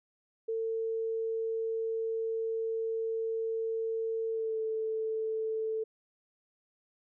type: tone with pitch glide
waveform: sine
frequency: 450 to 441.2 Hz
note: A4 to A4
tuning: +39 to +5 cents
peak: -30 dBFS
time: 0.48-5.84 s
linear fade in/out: 10 ms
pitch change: -34 cents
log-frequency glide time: 4.29-4.59 s
effects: none